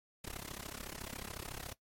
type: noise with amplitude modulation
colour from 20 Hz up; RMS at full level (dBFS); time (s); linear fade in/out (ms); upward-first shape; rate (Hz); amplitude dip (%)
pink; -41; 0.24-1.73; 5; sine; 33.9; 100
effects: noise-tail reverb RT60 0.1 s tail -18 dB re dry + MP3 64 kbps